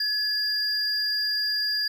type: tone pair together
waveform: triangle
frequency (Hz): 1700 / 4808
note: G#6 / D8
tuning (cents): +40 / +40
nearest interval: octave + tritone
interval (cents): 1800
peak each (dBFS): -29 / -23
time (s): 0-1.88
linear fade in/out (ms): 5
effects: none